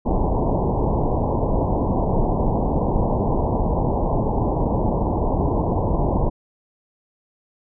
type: low-pass noise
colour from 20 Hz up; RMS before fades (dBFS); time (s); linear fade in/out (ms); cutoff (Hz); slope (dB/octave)
pink; -20; 0.05-6.3; 20; 1000; 96
effects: none